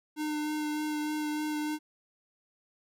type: tone with vibrato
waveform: square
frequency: 302.8 Hz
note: D#4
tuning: 47 cents flat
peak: -31 dBFS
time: 0.16-1.79 s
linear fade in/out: 50 ms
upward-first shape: sine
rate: 3.3 Hz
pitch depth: 13 cents each way
effects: none